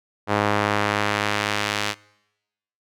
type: tone with band-pass filter sweep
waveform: sawtooth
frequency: 103.83 Hz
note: G#2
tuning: in tune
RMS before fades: -23 dBFS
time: 0.27-1.95 s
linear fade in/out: 50 ms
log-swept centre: 970 to 3400 Hz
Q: 0.73
effects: noise-tail reverb RT60 1.0 s tail -25 dB re dry